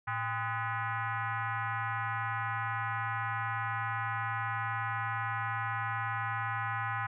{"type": "tone with frequency modulation", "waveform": "sine", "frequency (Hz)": 112.2, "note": "A2", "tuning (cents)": 34, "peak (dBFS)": -31, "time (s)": [0.07, 7.07], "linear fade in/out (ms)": 10, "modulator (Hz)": 456, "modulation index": 3.8, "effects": []}